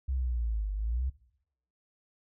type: linear two-way sweep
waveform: sine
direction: down then up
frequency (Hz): 67 to 49 to 67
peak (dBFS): -28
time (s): 0.08-1.1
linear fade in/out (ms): 10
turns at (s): 0.73
effects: noise-tail reverb RT60 0.7 s tail -17 dB re dry